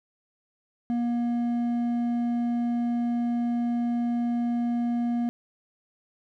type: tone with hard clipping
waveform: sine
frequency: 238.1 Hz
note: A#3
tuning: 37 cents sharp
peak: -25 dBFS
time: 0.9-5.29 s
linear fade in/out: 0 ms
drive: 5 dB
effects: none